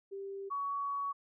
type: tone pair in turn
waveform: sine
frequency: 393.2 / 1124.4 Hz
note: G4 / C#6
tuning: +5 / +24 cents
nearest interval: octave + tritone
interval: 1819 cents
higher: second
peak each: -39 / -33 dBFS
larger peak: second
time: 0.11-0.5 / 0.5-1.13 s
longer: second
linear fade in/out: 20 ms
effects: none